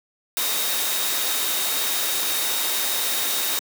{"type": "tone in noise", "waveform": "sine", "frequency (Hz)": 3729, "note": "A#7", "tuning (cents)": 0, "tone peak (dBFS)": -30, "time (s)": [0.37, 3.59], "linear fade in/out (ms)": 0, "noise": "white", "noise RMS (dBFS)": -24, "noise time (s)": [0.37, 3.59], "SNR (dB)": -9, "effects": ["high-pass 300 Hz 12 dB/octave"]}